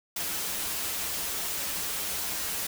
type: noise with comb filter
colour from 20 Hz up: white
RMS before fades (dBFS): -32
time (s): 0.16-2.67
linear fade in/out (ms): 5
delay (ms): 8.1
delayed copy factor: -0.55
effects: none